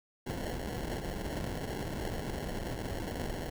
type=noise with sample-and-hold; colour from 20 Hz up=pink; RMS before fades=-37 dBFS; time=0.26-3.5 s; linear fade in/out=10 ms; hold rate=1225 Hz; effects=none